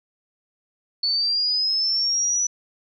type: linear sweep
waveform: sine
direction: up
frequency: 4435 to 5950 Hz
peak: -19 dBFS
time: 1.03-2.47 s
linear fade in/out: 5 ms
effects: none